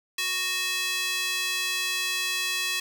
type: tone with high-pass filter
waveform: square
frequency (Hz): 370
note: F#4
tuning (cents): 0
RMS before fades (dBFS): -28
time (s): 0.18-2.8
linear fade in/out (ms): 5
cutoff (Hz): 2600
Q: 1.4
effects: 8-bit